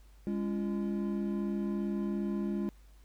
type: tone cluster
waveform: triangle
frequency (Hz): 204.7 / 279.6 / 342.2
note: G#3 / C#4 / F4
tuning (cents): -25 / +15 / -35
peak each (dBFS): -30 / -39 / -35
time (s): 0.27-2.69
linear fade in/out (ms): 0
effects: added 50 Hz sine -54 dBFS peak until 3.04 s + pink hiss -67 dBFS RMS until 3.04 s